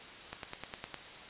click train, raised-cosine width 0.3 ms, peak -23 dBFS, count 7, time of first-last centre 0.33-0.943 s, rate 9.79 Hz, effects white hiss -48 dBFS RMS until 1.29 s + resampled to 8000 Hz

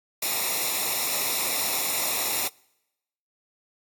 white noise with comb filter, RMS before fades -26 dBFS, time 0.22-2.48 s, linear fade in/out 5 ms, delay 0.64 ms, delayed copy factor -0.75, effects noise-tail reverb RT60 0.9 s tail -26 dB re dry + AAC 64 kbps

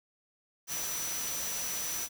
sine tone in noise, 5920 Hz, F#8, in tune, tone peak -36 dBFS, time 0.67-2.09 s, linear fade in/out 50 ms, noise white, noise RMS -37 dBFS, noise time 0.67-2.09 s, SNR -2 dB, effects none

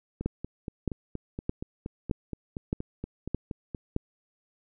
two click trains, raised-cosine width 3 ms, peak -14 / -21 dBFS, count 7 / 16, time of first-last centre 0.26-3.964 / 0.21-3.748 s, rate 1.62 / 4.24 Hz, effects none

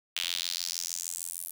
sawtooth tone with high-pass filter sweep, 86.5 Hz, F2, 16 cents flat, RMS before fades -35 dBFS, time 0.16-1.51 s, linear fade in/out 5 ms, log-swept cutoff 3000 to 11000 Hz, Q 2.8, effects none

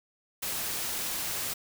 white noise, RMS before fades -33 dBFS, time 0.42-1.54 s, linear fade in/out 10 ms, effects none

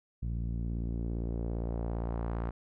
sawtooth tone with low-pass filter sweep, 57.5 Hz, A#1, 23 cents flat, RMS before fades -34 dBFS, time 0.22-2.51 s, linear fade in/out 10 ms, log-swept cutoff 150 to 1300 Hz, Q 1.2, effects none

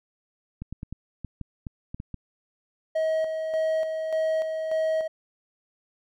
clicks, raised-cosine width 5 ms, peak -22 dBFS, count 10, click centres 0.62 / 0.726 / 0.831 / 0.926 / 1.247 / 1.413 / 1.668 / 1.945 / 2.001 / 2.143 s
triangle tone with tremolo, 636 Hz, D#5, 38 cents sharp, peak -20 dBFS, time 2.95-5.08 s, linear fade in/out 10 ms, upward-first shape square, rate 1.7 Hz, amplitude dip 45%
effects none

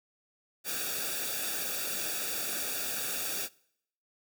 white noise with comb filter, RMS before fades -34 dBFS, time 0.64-3.49 s, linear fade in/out 50 ms, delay 0.97 ms, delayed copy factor -0.8, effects noise-tail reverb RT60 0.7 s tail -23 dB re dry

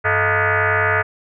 sine tone with frequency modulation, 98 Hz, G2, in tune, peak -14 dBFS, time 0.04-1.03 s, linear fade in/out 20 ms, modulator 267 Hz, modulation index 7.1, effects none

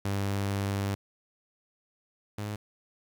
sawtooth tone pair in turn, 99.4 / 104.5 Hz, G2 / G#2, +25 / +11 cents, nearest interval minor second, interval 86 cents, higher second, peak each -24 / -29 dBFS, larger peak first, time 0.05-0.95 / 2.38-2.56 s, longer first, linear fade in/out 5 ms, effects 10-bit

